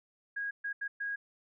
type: tone bursts at uneven times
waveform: sine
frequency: 1642 Hz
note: G#6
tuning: 20 cents flat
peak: -33 dBFS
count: 4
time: 0.36-0.51 / 0.64-0.73 / 0.81-0.88 / 1-1.16 s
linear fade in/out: 10 ms
effects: none